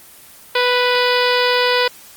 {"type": "harmonic tone", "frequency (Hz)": 493.9, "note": "B4", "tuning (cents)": 0, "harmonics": [1, 2, 3, 4, 5, 6, 7, 8, 9, 10], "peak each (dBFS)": [-17, -20, -22, -23, -24, -25, -25, -26, -27, -27], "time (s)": [0.55, 1.88], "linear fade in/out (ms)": 5, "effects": ["white hiss -42 dBFS RMS until 2.16 s", "Opus 24 kbps"]}